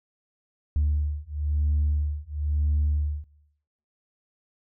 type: beating tone pair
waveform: sine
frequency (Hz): 73.7 / 74.7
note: D2 / D2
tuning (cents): +7 / +30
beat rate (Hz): 1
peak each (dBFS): -24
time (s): 0.76-3.24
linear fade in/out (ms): 0
effects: noise-tail reverb RT60 0.8 s tail -21 dB re dry + tanh soft clip ceiling -17 dBFS